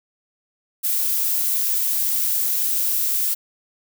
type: noise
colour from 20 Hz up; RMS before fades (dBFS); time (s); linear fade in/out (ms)
violet; -21; 0.83-3.35; 20
effects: none